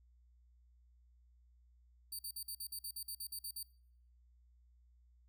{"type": "tone bursts", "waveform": "10% pulse", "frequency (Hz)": 4612, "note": "D8", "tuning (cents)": -32, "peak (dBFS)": -35, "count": 13, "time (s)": [2.12, 3.631], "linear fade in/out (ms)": 5, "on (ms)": 71, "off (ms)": 49, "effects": ["noise-tail reverb RT60 0.7 s tail -25 dB re dry", "added 60 Hz sine -64 dBFS peak until 5.28 s"]}